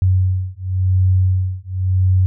sine beating tone pair, 92.6 / 93.53 Hz, F#2 / F#2, +2 / +19 cents, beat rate 0.93 Hz, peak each -16 dBFS, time 0.02-2.26 s, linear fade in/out 0 ms, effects none

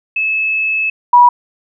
sine tone pair in turn, 2600 / 971.3 Hz, E7 / B5, -24 / -29 cents, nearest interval octave + perfect fourth, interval 1705 cents, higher first, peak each -13 / -3 dBFS, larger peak second, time 0.16-0.9 / 1.13-1.29 s, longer first, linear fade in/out 5 ms, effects none

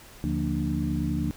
sine tone cluster, 76.2 / 146.7 / 176.4 / 231.2 / 297.9 Hz, D#2 / D3 / F3 / A#3 / D4, -36 / -2 / +18 / -14 / +25 cents, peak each -31 dBFS, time 0.24-1.31 s, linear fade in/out 0 ms, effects pink hiss -49 dBFS RMS until 1.36 s

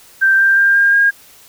sine tone with pitch steps, 1568 / 1581.6 / 1595.4 / 1609.3 / 1623.3 Hz, G6 / G6 / G6 / G6 / G#6, 0 / +15 / +30 / +45 / -40 cents, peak -8 dBFS, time 0.21-1.11 s, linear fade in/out 20 ms, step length 180 ms, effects white hiss -44 dBFS RMS until 1.48 s

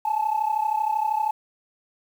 sine tone pair together, 847.2 / 880 Hz, G#5 / A5, +34 / 0 cents, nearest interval minor second, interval 66 cents, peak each -23 dBFS, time 0.05-1.31 s, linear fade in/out 5 ms, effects tanh soft clip ceiling -15 dBFS + 8-bit

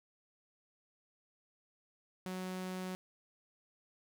sawtooth tone, 185 Hz, F#3, in tune, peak -35 dBFS, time 2.26-2.95 s, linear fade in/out 0 ms, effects none

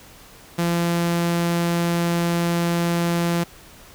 sawtooth tone, 171 Hz, F3, 36 cents flat, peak -15 dBFS, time 0.58-3.44 s, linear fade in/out 10 ms, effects pink hiss -46 dBFS RMS until 3.94 s

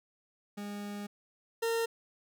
40% pulse tone pair in turn, 204.7 / 458.4 Hz, G#3 / A#4, -25 / -29 cents, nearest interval octave + major second, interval 1396 cents, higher second, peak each -37 / -28 dBFS, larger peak second, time 0.57-1.07 / 1.62-1.86 s, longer first, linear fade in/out 10 ms, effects none

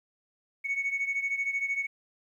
sine beating tone pair, 2217 / 2230 Hz, C#7 / C#7, 0 / +10 cents, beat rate 13 Hz, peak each -28 / -32 dBFS, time 0.64-1.87 s, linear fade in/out 20 ms, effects tanh soft clip ceiling -23 dBFS + 11-bit

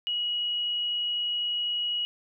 sine tone, 2908 Hz, F#7, 31 cents flat, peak -26 dBFS, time 0.07-2.05 s, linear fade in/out 0 ms, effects none

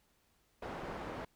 white low-pass noise, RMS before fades -43 dBFS, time 0.62-1.25 s, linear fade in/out 5 ms, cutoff 960 Hz, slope 12 dB/octave, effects pink hiss -73 dBFS RMS until 1.35 s

